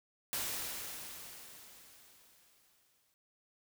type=noise with exponential decay; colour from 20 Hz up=white; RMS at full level=-36 dBFS; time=0.33-3.14 s; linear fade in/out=0 ms; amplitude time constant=610 ms; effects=none